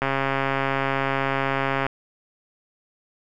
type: click train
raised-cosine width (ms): 0.5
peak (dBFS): -8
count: 252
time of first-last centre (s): 0.02-1.866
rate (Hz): 136
effects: none